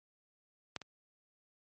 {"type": "clicks", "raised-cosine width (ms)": 0.2, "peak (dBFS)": [-19, -29], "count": 2, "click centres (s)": [0.763, 0.817], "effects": ["high-pass 80 Hz 12 dB/octave", "MP3 32 kbps"]}